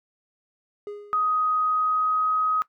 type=tone with exponential decay; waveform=triangle; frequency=412.6 Hz; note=G#4; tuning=11 cents flat; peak=-28 dBFS; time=0.87-1.47 s; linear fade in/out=1 ms; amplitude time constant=130 ms
type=tone with pitch glide; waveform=sine; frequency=1253 to 1261.7 Hz; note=D#6 to D#6; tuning=+12 to +24 cents; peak=-20 dBFS; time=1.13-2.62 s; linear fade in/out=0 ms; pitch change=+12 cents; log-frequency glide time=1.6-2.33 s
effects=noise-tail reverb RT60 0.1 s tail -18 dB re dry